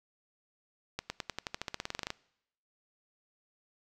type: accelerating click train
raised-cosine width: 0.2 ms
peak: -17 dBFS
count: 18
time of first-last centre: 0.99-2.104 s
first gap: 110 ms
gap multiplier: 0.93
effects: noise-tail reverb RT60 0.8 s tail -23 dB re dry